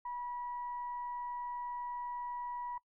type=tone with frequency modulation; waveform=sine; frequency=974 Hz; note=B5; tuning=24 cents flat; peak=-38 dBFS; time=0.05-2.78 s; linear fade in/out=5 ms; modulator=958 Hz; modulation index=0.2; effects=noise-tail reverb RT60 0.1 s tail -22 dB re dry